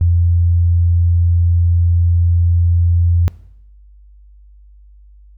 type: tone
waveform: sine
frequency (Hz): 86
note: F2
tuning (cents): -26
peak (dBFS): -9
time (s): 0.01-3.28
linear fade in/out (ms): 0
effects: noise-tail reverb RT60 0.8 s tail -21 dB re dry + added 50 Hz sine -40 dBFS peak until 5.37 s